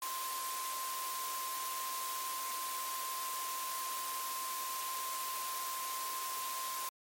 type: tone in noise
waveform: sine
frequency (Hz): 1046.5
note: C6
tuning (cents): 0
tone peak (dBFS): -39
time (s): 0.02-6.89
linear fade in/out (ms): 2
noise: white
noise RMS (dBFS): -41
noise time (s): 0.02-6.89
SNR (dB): -1
effects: high-pass 400 Hz 12 dB/octave + MP3 64 kbps